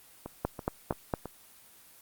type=two click trains; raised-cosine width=1 ms; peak=-13 / -23 dBFS; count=4 / 4; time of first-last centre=0.45-1.138 / 0.26-1.257 s; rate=4.36 / 3.01 Hz; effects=white hiss -56 dBFS RMS until 2.01 s + Opus 24 kbps